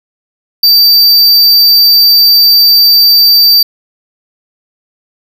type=tone; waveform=square; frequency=4648 Hz; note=D8; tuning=19 cents flat; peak=-3 dBFS; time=0.63-3.63 s; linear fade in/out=5 ms; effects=none